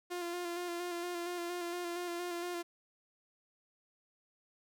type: tone with vibrato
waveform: sawtooth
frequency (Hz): 349.2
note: F4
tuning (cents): 0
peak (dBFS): -33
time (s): 0.1-2.63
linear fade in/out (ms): 20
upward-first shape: square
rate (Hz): 4.3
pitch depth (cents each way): 24
effects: none